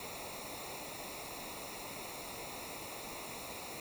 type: noise with comb filter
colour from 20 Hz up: pink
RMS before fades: -45 dBFS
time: 0-3.8 s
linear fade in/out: 2 ms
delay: 0.63 ms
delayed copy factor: -0.8
effects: none